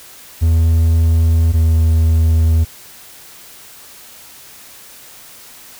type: tone pair in turn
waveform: triangle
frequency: 81.9 / 80.87 Hz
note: E2 / E2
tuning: -11 / -33 cents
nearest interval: unison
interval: 22 cents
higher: first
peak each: -7 dBFS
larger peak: neither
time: 0.41-1.53 / 1.53-2.65 s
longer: neither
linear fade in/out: 20 ms
effects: white hiss -39 dBFS RMS until 5.79 s